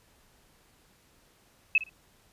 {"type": "tone with echo", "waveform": "sine", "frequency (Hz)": 2587, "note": "E7", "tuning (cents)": -33, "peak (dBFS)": -18, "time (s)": [1.75, 1.78], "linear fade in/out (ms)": 2, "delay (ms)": 57, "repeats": 2, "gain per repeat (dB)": -15, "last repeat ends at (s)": 1.894, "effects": ["pink hiss -63 dBFS RMS until 2.32 s", "resampled to 32000 Hz"]}